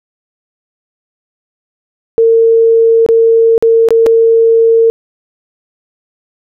sine tone with dropouts, 455.3 Hz, A#4, 41 cents flat, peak -4 dBFS, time 2.18-4.9 s, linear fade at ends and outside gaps 0 ms, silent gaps 3.063-3.088 / 3.579-3.625 / 3.887-3.906 / 4.062-4.066 s, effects none

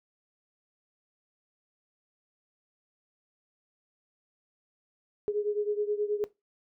sine beating tone pair, 413.9 / 423.3 Hz, G#4 / G#4, -6 / +33 cents, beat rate 9.4 Hz, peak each -29 / -31 dBFS, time 5.28-6.24 s, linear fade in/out 0 ms, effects noise-tail reverb RT60 0.2 s tail -18 dB re dry

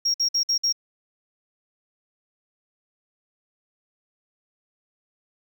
sine tone bursts, 5588 Hz, F8, in tune, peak -17 dBFS, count 5, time 0.05-0.726 s, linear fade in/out 10 ms, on 92 ms, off 54 ms, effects tanh soft clip ceiling -17 dBFS + 9-bit

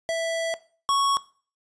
square tone pair in turn, 659.3 / 1108.8 Hz, E5 / C#6, 0 / 0 cents, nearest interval major sixth, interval 900 cents, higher second, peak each -24 / -20 dBFS, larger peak second, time 0.09-0.54 / 0.89-1.17 s, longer first, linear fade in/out 0 ms, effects noise-tail reverb RT60 0.4 s tail -18 dB re dry + resampled to 22050 Hz

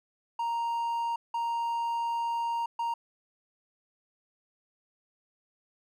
triangle tone bursts at uneven times, 932.3 Hz, A#5, in tune, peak -26 dBFS, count 3, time 0.39-1.16 / 1.34-2.66 / 2.79-2.94 s, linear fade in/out 5 ms, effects none

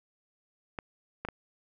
clicks, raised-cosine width 0.5 ms, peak -20 dBFS, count 3, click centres 0.788 / 1.25 / 1.287 s, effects none

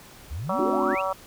sine exponential sweep, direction up, 61.1 to 2938 Hz, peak -29 dBFS, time 0.3-1.02 s, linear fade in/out 20 ms
harmonic tone, 190 Hz, F#3, 46 cents sharp, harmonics 3 / 4 / 5 / 6 / 7, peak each -28 / -32 / -31 / -30 / -33 dBFS, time 0.49-1.13 s, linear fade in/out 5 ms
sine chord, D dominant seventh, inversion second, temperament just, 220.2 / 264.3 / 293.7 / 367.1 Hz, A3 / C4 / D4 / F#4, +2 / +18 / 0 / -14 cents, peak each -32 / -30 / -31 / -27 dBFS, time 0.59-0.95 s, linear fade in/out 2 ms
effects pink hiss -48 dBFS RMS until 1.26 s

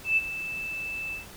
sine tone with ADSR envelope, 2637 Hz, E7, in tune, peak -18 dBFS, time 0.04-1.26 s, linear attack 130 ms, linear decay 32 ms, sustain -13 dB, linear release 130 ms, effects pink hiss -46 dBFS RMS until 1.36 s

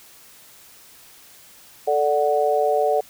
sine chord, D major, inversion second, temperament equal, 440 / 587.3 / 740 Hz, A4 / D5 / F#5, 0 / 0 / 0 cents, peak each -21 dBFS, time 1.87-3.01 s, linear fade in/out 10 ms, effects white hiss -48 dBFS RMS until 3.09 s

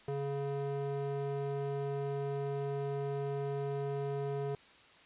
square tone with band-pass filter, 140 Hz, C#3, 18 cents sharp, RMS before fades -36 dBFS, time 0.08-4.55 s, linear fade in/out 2 ms, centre 420 Hz, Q 1.3, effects white hiss -59 dBFS RMS until 5.05 s + resampled to 8000 Hz

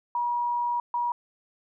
sine tone bursts at uneven times, 960 Hz, B5, 49 cents flat, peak -24 dBFS, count 2, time 0.15-0.8 / 0.94-1.12 s, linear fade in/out 2 ms, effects none

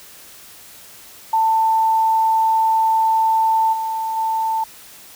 sine tone with level steps, 890 Hz, A5, 20 cents sharp, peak -13 / -20 / -17 dBFS, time 1.33-4.64 s, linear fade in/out 5 ms, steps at 3.72 / 4.16 s, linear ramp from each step 20 ms, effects white hiss -42 dBFS RMS until 5.15 s

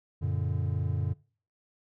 triangle chord, Gb augmented, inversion none, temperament just, 92.5 / 115.62 / 144.53 Hz, Gb2 / Bb2 / D3, 0 / -14 / -27 cents, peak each -28 / -31 / -30 dBFS, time 0.21-1.14 s, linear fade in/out 20 ms, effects noise-tail reverb RT60 0.4 s tail -21 dB re dry

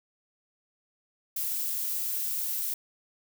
violet noise, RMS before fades -31 dBFS, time 1.36-2.74 s, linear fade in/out 5 ms, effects none

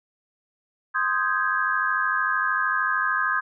sine chord, Ab major seventh, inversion first, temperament equal, 1046.5 / 1244.5 / 1568 / 1661.2 Hz, C6 / Eb6 / G6 / Ab6, 0 / 0 / 0 / 0 cents, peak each -28 / -26 / -26 / -26 dBFS, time 0.94-3.41 s, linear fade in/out 20 ms, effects none

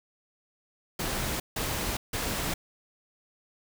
pink noise bursts, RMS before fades -31 dBFS, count 3, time 0.99-2.54 s, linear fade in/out 5 ms, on 410 ms, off 160 ms, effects none

